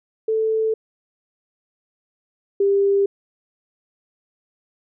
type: tone pair in turn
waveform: sine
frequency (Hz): 440.8 / 397.6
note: A4 / G4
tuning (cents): +3 / +25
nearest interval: major second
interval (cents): 178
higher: first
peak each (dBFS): -17 / -14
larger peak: second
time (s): 0.28-0.74 / 2.6-3.06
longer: neither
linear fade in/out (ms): 5
effects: none